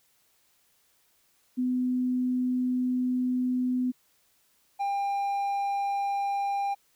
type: tone pair in turn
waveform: sine / triangle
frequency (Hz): 251.7 / 799.1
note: B3 / G5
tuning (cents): +33 / +33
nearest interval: octave + minor sixth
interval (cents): 2000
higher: second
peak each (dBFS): -24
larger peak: neither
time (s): 1.57-3.92 / 4.79-6.75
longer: first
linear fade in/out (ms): 20
effects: white hiss -67 dBFS RMS until 6.95 s